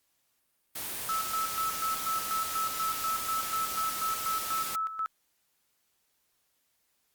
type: noise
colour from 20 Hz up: white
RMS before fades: -36 dBFS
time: 0.75-4.76 s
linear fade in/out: 10 ms
type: tone with tremolo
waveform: sine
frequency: 1306 Hz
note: E6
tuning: 17 cents flat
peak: -28 dBFS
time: 1.09-5.06 s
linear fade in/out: 0 ms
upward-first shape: square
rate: 4.1 Hz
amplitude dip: 65%
effects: white hiss -74 dBFS RMS until 7.14 s + Opus 48 kbps